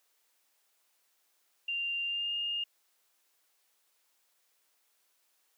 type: tone with pitch glide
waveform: sine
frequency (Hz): 2785 to 2830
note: F7 to F7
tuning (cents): -5 to +22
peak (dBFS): -31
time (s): 1.68-2.64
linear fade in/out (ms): 5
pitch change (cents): +27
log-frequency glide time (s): 2.04-2.34
effects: white hiss -73 dBFS RMS until 5.57 s + high-pass 400 Hz 12 dB/octave